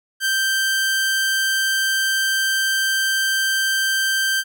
sawtooth tone, 1566 Hz, G6, 2 cents flat, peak -14 dBFS, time 0.2-4.44 s, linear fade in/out 50 ms, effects none

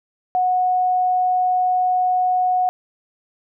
sine tone, 733 Hz, F#5, 16 cents flat, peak -15 dBFS, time 0.35-2.69 s, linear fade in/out 0 ms, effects none

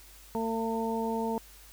harmonic tone, 225.8 Hz, A3, 45 cents sharp, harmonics 1 / 2 / 3 / 4, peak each -32 / -33 / -39 / -34 dBFS, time 0.35-1.38 s, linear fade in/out 0 ms, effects added 50 Hz sine -54 dBFS peak until 1.72 s + white hiss -54 dBFS RMS until 1.72 s

